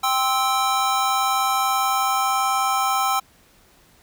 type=chord; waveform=square; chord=C major; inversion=second; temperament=just; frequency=784.9 / 1046.5 / 1308.1 Hz; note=G5 / C6 / E6; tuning=+2 / 0 / -14 cents; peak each=-23 / -26 / -23 dBFS; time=0.03-3.2 s; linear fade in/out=10 ms; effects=pink hiss -55 dBFS RMS until 4.02 s